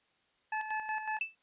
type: tone with tremolo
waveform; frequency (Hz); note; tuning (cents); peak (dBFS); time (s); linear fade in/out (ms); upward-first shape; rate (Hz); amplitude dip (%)
25% pulse; 865; A5; -30; -28; 0.52-1.19; 5; square; 5.4; 55
type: tone with exponential decay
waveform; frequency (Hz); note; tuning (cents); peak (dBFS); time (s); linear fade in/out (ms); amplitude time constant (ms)
sine; 2642; E7; +3; -27; 1.21-1.35; 2; 30
effects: white hiss -72 dBFS RMS until 1.42 s + resampled to 8000 Hz